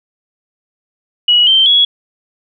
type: tone with pitch steps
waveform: sine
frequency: 2918 / 3127 / 3352 Hz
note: F#7 / G7 / G#7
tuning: -25 / -5 / +15 cents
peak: -6 dBFS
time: 1.28-1.85 s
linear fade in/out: 5 ms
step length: 190 ms
effects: none